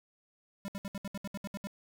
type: tone bursts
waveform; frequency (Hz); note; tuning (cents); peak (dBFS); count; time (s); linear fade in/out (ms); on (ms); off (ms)
square; 198.3; G3; +20; -37; 11; 0.65-1.671; 0; 31; 68
effects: none